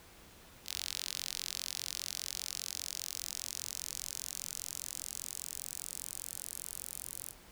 sawtooth tone with high-pass filter sweep, 44.98 Hz, F#1, 48 cents flat, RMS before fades -42 dBFS, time 0.65-7.34 s, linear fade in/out 50 ms, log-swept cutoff 4100 to 9500 Hz, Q 1.6, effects pink hiss -57 dBFS RMS until 7.51 s

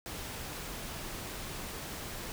pink noise, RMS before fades -41 dBFS, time 0.06-2.32 s, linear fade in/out 0 ms, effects none

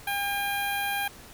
10% pulse tone with notch filter, 805 Hz, G5, 46 cents sharp, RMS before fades -29 dBFS, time 0.07-1.08 s, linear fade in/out 5 ms, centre 5200 Hz, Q 0.61, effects pink hiss -48 dBFS RMS until 1.33 s

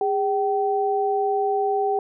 sine tone pair together, 407.9 / 770 Hz, G#4 / G5, -31 / -31 cents, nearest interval major seventh, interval 1100 cents, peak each -22 dBFS, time 0.01-1.99 s, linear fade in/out 2 ms, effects none

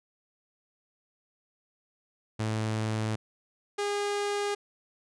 sawtooth tone pair in turn, 109.5 / 408.2 Hz, A2 / G#4, -8 / -30 cents, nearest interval octave + major seventh, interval 2278 cents, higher second, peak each -24 dBFS, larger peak neither, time 2.39-3.16 / 3.78-4.55 s, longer neither, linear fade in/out 10 ms, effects resampled to 22050 Hz

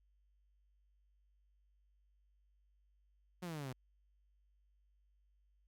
sawtooth exponential sweep, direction down, 185 to 123.47 Hz, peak -38 dBFS, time 3.42-3.73 s, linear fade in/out 10 ms, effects added 50 Hz sine -70 dBFS peak until 5.67 s

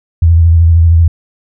sine tone with vibrato, 83.2 Hz, E2, 17 cents sharp, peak -3 dBFS, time 0.22-1.08 s, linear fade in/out 5 ms, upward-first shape sine, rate 13 Hz, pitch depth 46 cents each way, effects none

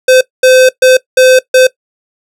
square tone bursts at uneven times, 514 Hz, C5, 31 cents flat, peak -3 dBFS, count 5, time 0.08-0.21 / 0.43-0.69 / 0.82-0.97 / 1.17-1.39 / 1.54-1.67 s, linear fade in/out 5 ms, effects noise-tail reverb RT60 0.1 s tail -19 dB re dry + low-pass 12000 Hz 12 dB/octave

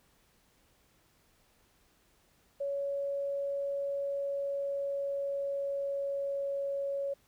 sine tone with pitch glide, 560 to 556.8 Hz, C#5 to C#5, +18 to +8 cents, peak -31 dBFS, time 2.6-7.14 s, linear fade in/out 10 ms, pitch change -10 cents, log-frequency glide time 3.89-6.74 s, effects pink hiss -68 dBFS RMS until 7.27 s

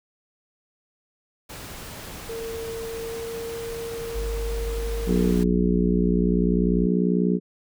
pink noise, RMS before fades -38 dBFS, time 1.49-5.44 s, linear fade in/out 10 ms
sine tone with pitch glide, 455.5 to 461.3 Hz, A#4 to A#4, -40 to -18 cents, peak -30 dBFS, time 2.29-5.32 s, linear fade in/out 5 ms, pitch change +22 cents, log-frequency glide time 2.88-3.56 s
sine tone, 51.3 Hz, G#1, 21 cents flat, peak -26 dBFS, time 4.14-6.87 s, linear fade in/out 20 ms
harmonic tone, 60.2 Hz, B1, 44 cents flat, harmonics 3 / 4 / 5 / 6 / 7, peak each -21 / -25 / -29 / -29 / -27 dBFS, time 5.06-7.4 s, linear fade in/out 50 ms
effects none

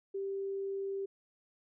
sine tone, 392 Hz, G4, in tune, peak -34 dBFS, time 0.14-1.06 s, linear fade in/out 10 ms, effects none

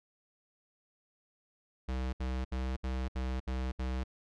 square tone bursts, 64.2 Hz, C2, 32 cents flat, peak -33 dBFS, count 7, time 1.88-4.038 s, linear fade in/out 10 ms, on 250 ms, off 68 ms, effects low-pass 5000 Hz 12 dB/octave

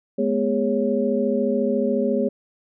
sine tone cluster, 212.7 / 246.8 / 408.8 / 553 Hz, G#3 / B3 / G#4 / C#5, +42 / -1 / -27 / -4 cents, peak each -24 dBFS, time 0.18-2.29 s, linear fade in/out 10 ms, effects none

